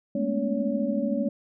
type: tone cluster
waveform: sine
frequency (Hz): 207.9 / 221.2 / 242.7 / 282.5 / 565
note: G#3 / A3 / B3 / C#4 / C#5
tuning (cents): +2 / +9 / -30 / +33 / +33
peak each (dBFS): -30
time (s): 0.15-1.29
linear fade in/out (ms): 5
effects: none